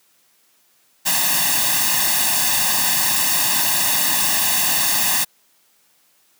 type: noise with comb filter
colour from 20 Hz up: white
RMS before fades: -18 dBFS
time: 1.05-5.25 s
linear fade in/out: 20 ms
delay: 1.1 ms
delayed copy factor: +0.95
effects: white hiss -59 dBFS RMS until 6.39 s + high-pass 150 Hz 12 dB/octave